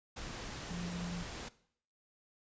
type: tone in noise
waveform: sine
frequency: 174.61 Hz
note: F3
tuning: in tune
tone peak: -38 dBFS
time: 0.7-1.23 s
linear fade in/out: 10 ms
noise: pink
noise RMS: -44 dBFS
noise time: 0.16-1.49 s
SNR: +3 dB
effects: noise-tail reverb RT60 0.6 s tail -18 dB re dry + resampled to 16000 Hz